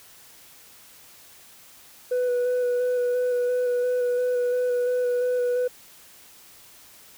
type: tone with vibrato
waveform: sine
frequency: 493.9 Hz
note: B4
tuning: in tune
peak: -18 dBFS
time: 2.11-5.68 s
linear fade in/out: 10 ms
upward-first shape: square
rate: 2.9 Hz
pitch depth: 13 cents each way
effects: tanh soft clip ceiling -20 dBFS + white hiss -50 dBFS RMS until 7.17 s